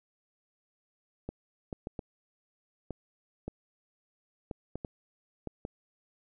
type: clicks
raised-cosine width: 2 ms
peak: -23 dBFS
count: 11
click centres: 1.29 / 1.728 / 1.871 / 1.992 / 2.907 / 3.48 / 4.512 / 4.756 / 4.848 / 5.473 / 5.651 s
effects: none